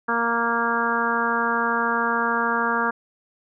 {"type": "harmonic tone", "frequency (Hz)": 233.1, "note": "A#3", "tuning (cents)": 0, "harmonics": [1, 2, 3, 4, 5, 6, 7], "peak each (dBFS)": [-29, -29, -32, -26, -26, -26, -27], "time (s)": [0.08, 2.91], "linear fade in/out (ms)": 10, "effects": []}